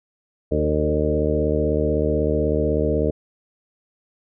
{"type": "harmonic tone with a mistuned harmonic", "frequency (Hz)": 76.1, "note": "D#2", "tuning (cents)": -38, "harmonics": [1, 2, 3, 4, 5, 6, 7, 8], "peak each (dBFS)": [-24, -27, -28, -26, -29, -23, -28, -27], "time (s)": [0.51, 3.11], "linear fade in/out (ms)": 10, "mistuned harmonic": 6, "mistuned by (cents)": -15, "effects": []}